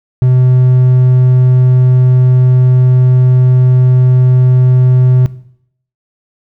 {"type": "tone", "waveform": "triangle", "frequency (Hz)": 127.1, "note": "C3", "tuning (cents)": -50, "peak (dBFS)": -3, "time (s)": [0.22, 5.26], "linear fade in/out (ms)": 0, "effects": ["noise-tail reverb RT60 0.7 s tail -17 dB re dry"]}